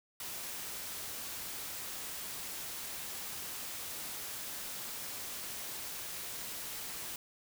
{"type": "noise", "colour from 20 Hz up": "white", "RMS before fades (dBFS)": -42, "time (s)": [0.2, 7.16], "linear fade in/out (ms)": 2, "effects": []}